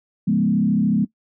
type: tone with frequency modulation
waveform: sine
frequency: 207.7 Hz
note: G#3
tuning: in tune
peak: -15 dBFS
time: 0.27-1.05 s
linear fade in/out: 10 ms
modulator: 33.7 Hz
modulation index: 1.3
effects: noise-tail reverb RT60 0.1 s tail -17 dB re dry